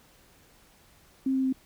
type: tone with pitch steps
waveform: sine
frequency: 265.7 / 263.9 / 262 Hz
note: C4 / C4 / C4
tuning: +27 / +15 / +2 cents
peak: -23 dBFS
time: 1.26-1.527 s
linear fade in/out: 5 ms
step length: 89 ms
effects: pink hiss -59 dBFS RMS until 1.65 s